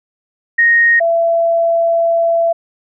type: tone pair in turn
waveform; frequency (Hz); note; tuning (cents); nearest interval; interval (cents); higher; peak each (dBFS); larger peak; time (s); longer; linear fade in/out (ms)
sine; 1864.7 / 670.8; A#6 / E5; 0 / +30; octave + tritone; 1770; first; -7 / -10; first; 0.58-1 / 1-2.53; second; 10
effects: none